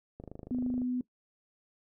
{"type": "click train", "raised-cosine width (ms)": 2, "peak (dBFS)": -30, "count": 17, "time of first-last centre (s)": [0.2, 0.818], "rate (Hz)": 25.9}
{"type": "tone", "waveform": "sine", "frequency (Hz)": 249.8, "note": "B3", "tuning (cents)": 20, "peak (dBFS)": -29, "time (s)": [0.51, 1.01], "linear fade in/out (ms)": 2}
{"effects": ["noise-tail reverb RT60 0.1 s tail -19 dB re dry"]}